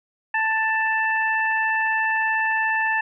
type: harmonic tone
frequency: 883 Hz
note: A5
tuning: 6 cents sharp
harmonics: 1 / 2 / 3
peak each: -24 / -21 / -29 dBFS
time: 0.34-3.01 s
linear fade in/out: 5 ms
effects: none